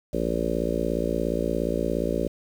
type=harmonic tone; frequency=57.1 Hz; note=A#1; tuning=35 cents flat; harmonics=1 / 3 / 4 / 5 / 6 / 7 / 8 / 9 / 10; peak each=-32 / -32 / -32 / -32 / -32 / -32 / -32 / -32 / -32 dBFS; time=0.13-2.28 s; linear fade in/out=5 ms; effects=8-bit